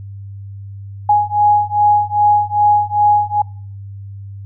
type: beating tone pair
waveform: sine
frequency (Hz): 830.6 / 833.1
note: G#5 / G#5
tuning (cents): 0 / +5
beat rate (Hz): 2.5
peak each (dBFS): -13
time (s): 1.09-3.42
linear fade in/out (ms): 5
effects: noise-tail reverb RT60 0.5 s tail -24 dB re dry + added 99 Hz sine -28 dBFS peak until 4.45 s